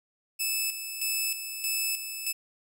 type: tone with tremolo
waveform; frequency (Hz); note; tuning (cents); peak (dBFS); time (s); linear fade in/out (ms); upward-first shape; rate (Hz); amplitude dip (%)
10% pulse; 2614; E7; -15; -18; 0.39-2.33; 20; square; 1.6; 60
effects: none